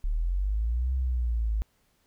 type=linear two-way sweep; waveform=sine; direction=up then down; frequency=35.4 to 65.6 to 51.9 Hz; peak=-24 dBFS; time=0.04-1.62 s; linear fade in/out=0 ms; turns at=0.94 s; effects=pink hiss -69 dBFS RMS until 2.06 s